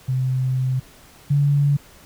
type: tone pair in turn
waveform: sine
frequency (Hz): 129.4 / 143.08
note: C3 / D3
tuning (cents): -19 / -45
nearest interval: major second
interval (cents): 174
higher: second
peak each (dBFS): -18 / -14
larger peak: second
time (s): 0.08-0.8 / 1.3-1.77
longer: first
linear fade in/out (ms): 10
effects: pink hiss -48 dBFS RMS until 2.05 s